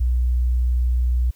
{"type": "tone", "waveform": "sine", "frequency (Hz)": 61.3, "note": "B1", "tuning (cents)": -12, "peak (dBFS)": -16, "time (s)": [0, 1.31], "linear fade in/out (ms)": 10, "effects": ["white hiss -58 dBFS RMS until 1.35 s"]}